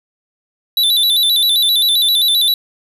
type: tone with vibrato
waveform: square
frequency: 3729 Hz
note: A#7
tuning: in tune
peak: -11 dBFS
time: 0.77-2.54 s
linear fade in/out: 2 ms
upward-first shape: square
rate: 7.6 Hz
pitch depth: 90 cents each way
effects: none